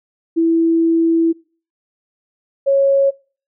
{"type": "tone pair in turn", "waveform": "sine", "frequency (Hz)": [330, 550.7], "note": ["E4", "C#5"], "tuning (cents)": [2, -11], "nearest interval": "major sixth", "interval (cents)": 887, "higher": "second", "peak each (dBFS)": [-11, -10], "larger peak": "second", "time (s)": [[0.36, 1.33], [2.66, 3.11]], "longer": "first", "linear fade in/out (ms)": 20, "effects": ["noise-tail reverb RT60 0.4 s tail -24 dB re dry"]}